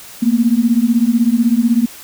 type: beating tone pair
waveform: sine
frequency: 226.3 / 242.3 Hz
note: A3 / B3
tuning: +49 / -33 cents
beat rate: 16 Hz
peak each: -13 dBFS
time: 0.22-1.86 s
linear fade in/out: 10 ms
effects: white hiss -36 dBFS RMS until 2.03 s